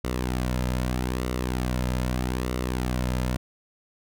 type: tone with flanger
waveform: sawtooth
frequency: 62.5 Hz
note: B1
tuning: 21 cents sharp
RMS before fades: -27 dBFS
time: 0.04-3.37 s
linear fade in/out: 5 ms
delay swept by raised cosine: 1.2 to 2.7 ms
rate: 0.8 Hz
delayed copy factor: -0.5
effects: none